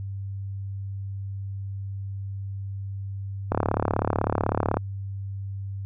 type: click train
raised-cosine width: 1 ms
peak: -8 dBFS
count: 46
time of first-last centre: 3.52-4.77 s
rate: 36 Hz
effects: added 98 Hz sine -30 dBFS peak until 5.85 s